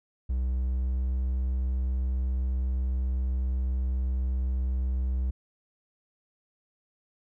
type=tone with pitch glide; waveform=triangle; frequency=63.2 to 63.9 Hz; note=B1 to C2; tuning=+41 to -40 cents; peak=-23 dBFS; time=0.29-5.31 s; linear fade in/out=10 ms; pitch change=+19 cents; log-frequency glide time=0.44-1.12 s; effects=none